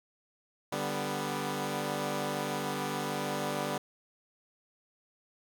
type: chord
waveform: 10% pulse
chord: G major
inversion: second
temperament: equal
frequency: 146.83 / 196 / 246.9 Hz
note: D3 / G3 / B3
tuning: 0 / 0 / 0 cents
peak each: -28 dBFS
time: 0.72-3.78 s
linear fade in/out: 5 ms
effects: none